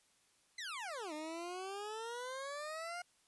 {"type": "exponential two-way sweep", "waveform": "20% pulse", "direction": "down then up", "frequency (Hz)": [2093, 299.8, 718], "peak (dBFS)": -37, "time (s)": [0.58, 3.02], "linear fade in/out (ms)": 5, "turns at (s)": 1.13, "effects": ["white hiss -72 dBFS RMS until 3.27 s", "resampled to 24000 Hz"]}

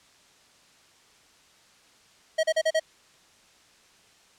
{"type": "tone bursts", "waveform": "square", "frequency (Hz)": 637, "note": "D#5", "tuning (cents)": 41, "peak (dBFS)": -21, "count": 5, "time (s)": [2.38, 2.798], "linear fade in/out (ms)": 10, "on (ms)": 54, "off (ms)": 37, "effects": ["white hiss -58 dBFS RMS until 4.38 s", "low-pass 7000 Hz 12 dB/octave"]}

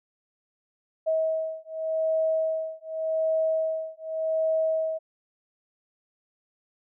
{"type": "beating tone pair", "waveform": "sine", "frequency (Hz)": [639, 639.86], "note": ["D#5", "D#5"], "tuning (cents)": [46, 48], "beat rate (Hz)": 0.86, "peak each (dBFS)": -27, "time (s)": [1.06, 4.99], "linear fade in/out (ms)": 20, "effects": []}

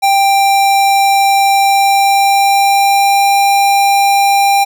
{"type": "tone with pitch glide", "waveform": "square", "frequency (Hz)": [789, 795.9], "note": ["G5", "G5"], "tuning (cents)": [11, 26], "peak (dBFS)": -8, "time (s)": [0.02, 4.65], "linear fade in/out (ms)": 20, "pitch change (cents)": 15, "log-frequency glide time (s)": [1.58, 3.34], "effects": []}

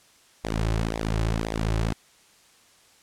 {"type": "tone with flanger", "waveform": "sawtooth", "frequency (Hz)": 55, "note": "A1", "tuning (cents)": 0, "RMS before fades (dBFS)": -26, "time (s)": [0.44, 1.93], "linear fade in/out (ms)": 0, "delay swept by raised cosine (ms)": [0.67, 4.37], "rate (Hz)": 1.9, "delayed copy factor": -0.8, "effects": ["white hiss -57 dBFS RMS until 3.02 s", "low-pass 9000 Hz 12 dB/octave"]}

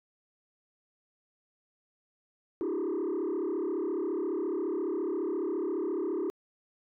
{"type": "tone with frequency modulation", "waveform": "sine", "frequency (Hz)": 356.9, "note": "F4", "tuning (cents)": 38, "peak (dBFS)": -26, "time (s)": [2.61, 6.3], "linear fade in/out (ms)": 0, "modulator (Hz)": 34.5, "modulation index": 1.6, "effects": ["tanh soft clip ceiling -28 dBFS"]}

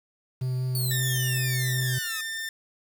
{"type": "tone with vibrato", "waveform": "triangle", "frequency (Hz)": 127.9, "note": "C3", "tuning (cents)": -39, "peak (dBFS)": -23, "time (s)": [0.41, 1.99], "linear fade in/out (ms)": 10, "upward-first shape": "sine", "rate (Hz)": 5.1, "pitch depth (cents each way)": 9}
{"type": "exponential sweep", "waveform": "5% pulse", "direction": "down", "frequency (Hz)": [4552, 1239], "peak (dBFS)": -22, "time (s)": [0.75, 2.21], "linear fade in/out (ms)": 2}
{"type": "tone", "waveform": "sawtooth", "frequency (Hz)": 1797, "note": "A6", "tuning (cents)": 36, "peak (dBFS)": -27, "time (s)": [0.91, 2.49], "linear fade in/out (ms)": 2}
{"effects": ["8-bit"]}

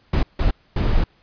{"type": "noise bursts at uneven times", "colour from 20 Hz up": "brown", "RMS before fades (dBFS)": -17, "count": 3, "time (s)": [[0.13, 0.23], [0.39, 0.51], [0.76, 1.04]], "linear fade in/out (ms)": 5, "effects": ["pink hiss -58 dBFS RMS until 1.22 s", "resampled to 11025 Hz"]}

